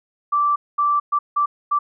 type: tone bursts at uneven times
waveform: sine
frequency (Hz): 1168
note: D6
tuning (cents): -10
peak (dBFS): -15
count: 5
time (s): 0.32-0.56 / 0.78-1 / 1.12-1.19 / 1.36-1.46 / 1.71-1.79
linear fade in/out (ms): 10
effects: none